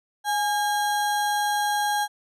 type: tone with sample-and-hold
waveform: sine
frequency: 830.6 Hz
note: G#5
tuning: in tune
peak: -21 dBFS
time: 0.24-2.08 s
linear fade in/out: 50 ms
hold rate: 2450 Hz
effects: resampled to 32000 Hz